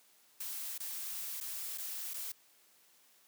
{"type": "noise with dropouts", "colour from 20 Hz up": "blue", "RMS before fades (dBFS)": -41, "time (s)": [0.4, 2.32], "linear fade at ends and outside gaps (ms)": 5, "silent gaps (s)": [[0.78, 0.801], [1.403, 1.409], [1.777, 1.781], [2.137, 2.14]], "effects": ["white hiss -66 dBFS RMS until 3.27 s", "high-pass 200 Hz 12 dB/octave"]}